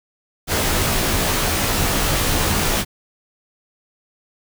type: noise with comb filter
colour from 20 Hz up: pink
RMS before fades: -19 dBFS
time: 0.47-2.85 s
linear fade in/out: 50 ms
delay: 17 ms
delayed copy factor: -0.95
effects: none